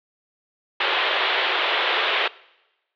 white band-pass noise, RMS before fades -22 dBFS, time 0.8-2.28 s, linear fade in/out 5 ms, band 370 to 3600 Hz, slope 48 dB/octave, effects noise-tail reverb RT60 1.0 s tail -22 dB re dry

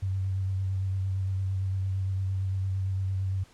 sine tone with vibrato, 95.4 Hz, G2, 47 cents flat, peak -26 dBFS, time 0.02-3.44 s, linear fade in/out 10 ms, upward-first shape sine, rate 8.8 Hz, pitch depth 23 cents each way, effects pink hiss -58 dBFS RMS until 3.53 s + low-pass 9000 Hz 12 dB/octave

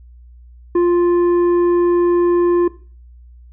triangle tone with tanh clipping, 349.2 Hz, F4, in tune, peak -12 dBFS, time 0.75-2.68 s, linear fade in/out 5 ms, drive 11 dB, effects noise-tail reverb RT60 0.4 s tail -18 dB re dry + added 60 Hz sine -39 dBFS peak until 3.52 s

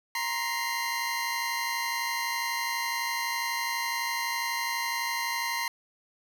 25% pulse tone cluster, 938 / 1061 / 2070 Hz, A#5 / C6 / C7, +11 / +24 / -19 cents, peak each -28 / -33 / -29 dBFS, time 0.15-5.68 s, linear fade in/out 2 ms, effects none

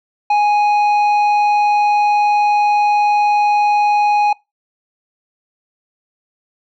sine tone with tanh clipping, 830.6 Hz, G#5, in tune, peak -12 dBFS, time 0.3-4.33 s, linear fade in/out 5 ms, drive 8 dB, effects noise-tail reverb RT60 0.2 s tail -21 dB re dry

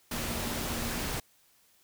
sine tone in noise, 233.1 Hz, A#3, in tune, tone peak -41 dBFS, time 0.13-0.99 s, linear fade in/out 5 ms, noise pink, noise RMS -34 dBFS, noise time 0.11-1.2 s, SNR -10 dB, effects white hiss -65 dBFS RMS until 1.83 s

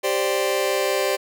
sawtooth chord, G suspended fourth, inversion none, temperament just, 392 / 522.7 / 588 Hz, G4 / C5 / D5, 0 / -2 / +2 cents, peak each -20 dBFS, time 0.03-1.17 s, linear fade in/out 20 ms, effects none

